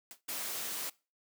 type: noise with exponential decay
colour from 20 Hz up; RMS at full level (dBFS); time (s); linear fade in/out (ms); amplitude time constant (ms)
white; -44; 0.11-0.21; 1; 21
type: noise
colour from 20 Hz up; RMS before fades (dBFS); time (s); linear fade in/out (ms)
white; -38; 0.28-0.9; 10
effects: noise-tail reverb RT60 0.3 s tail -22 dB re dry + high-pass 200 Hz 12 dB/octave